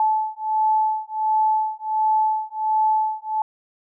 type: beating tone pair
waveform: sine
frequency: 867 / 868.4 Hz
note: A5 / A5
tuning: -26 / -23 cents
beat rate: 1.4 Hz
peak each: -21 / -21 dBFS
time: 0-3.42 s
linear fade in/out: 2 ms
effects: none